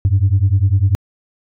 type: beating tone pair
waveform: sine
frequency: 92.5 / 102.5 Hz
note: F#2 / G#2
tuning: 0 / -22 cents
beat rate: 10 Hz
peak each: -12 dBFS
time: 0.05-0.95 s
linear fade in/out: 0 ms
effects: tanh soft clip ceiling -6 dBFS